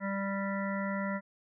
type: harmonic tone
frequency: 196.8 Hz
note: G3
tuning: 7 cents sharp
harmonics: 1 / 3 / 5 / 7 / 9 / 10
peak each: -33 / -38 / -41 / -41 / -44 / -42 dBFS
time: 0-1.21 s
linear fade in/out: 50 ms
effects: none